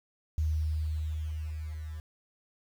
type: tone with level ramp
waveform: sine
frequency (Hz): 77.78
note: D#2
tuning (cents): 0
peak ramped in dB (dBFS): -25 to -37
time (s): 0.38-2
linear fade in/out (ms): 0
effects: 9-bit